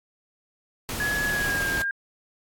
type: noise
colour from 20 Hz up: pink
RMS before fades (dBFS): -31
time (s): 0.89-1.82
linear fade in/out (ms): 0
type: tone with pitch glide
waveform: sine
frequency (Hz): 1686 to 1608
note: G#6 to G6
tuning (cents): +26 to +44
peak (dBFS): -24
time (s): 1-1.91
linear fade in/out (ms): 2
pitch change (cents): -82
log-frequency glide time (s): 1.3-1.65
effects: AAC 64 kbps